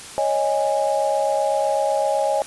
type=chord; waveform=sine; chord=C# suspended second; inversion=none; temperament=equal with one note detuned; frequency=554.4 / 622.3 / 823.9 Hz; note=C#5 / D#5 / G#5; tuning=0 / 0 / -14 cents; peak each=-22 dBFS; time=0.18-2.42 s; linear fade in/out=0 ms; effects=white hiss -37 dBFS RMS until 2.46 s + resampled to 24000 Hz